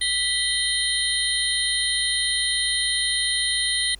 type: tone cluster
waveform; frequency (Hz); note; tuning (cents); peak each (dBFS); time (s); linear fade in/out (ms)
sine; 1970 / 3133 / 3724 / 4113 / 9520; B6 / G7 / A#7 / C8 / D9; -5 / -2 / -2 / -30 / +22; -27; 0.01-3.95; 5
effects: added 50 Hz sine -43 dBFS peak until 3.99 s + pink hiss -55 dBFS RMS until 3.99 s